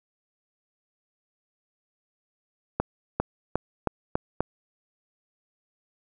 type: accelerating click train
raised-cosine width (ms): 1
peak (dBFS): -9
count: 6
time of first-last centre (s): 2.8-4.406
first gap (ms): 400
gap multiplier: 0.89
effects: none